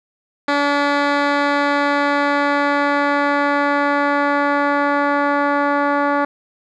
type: tone with low-pass filter sweep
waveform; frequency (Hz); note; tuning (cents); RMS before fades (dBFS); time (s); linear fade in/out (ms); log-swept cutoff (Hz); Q
10% pulse; 286.5; D4; -43; -17; 0.48-6.25; 5; 3400 to 1400; 1
effects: none